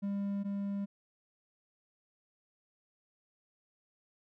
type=tone pair in turn; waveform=triangle; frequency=200 / 200 Hz; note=G3 / G3; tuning=+35 / +35 cents; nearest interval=unison; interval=0 cents; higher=neither; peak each=-30 / -31 dBFS; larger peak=first; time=0.02-0.44 / 0.44-0.86 s; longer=neither; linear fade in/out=20 ms; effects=none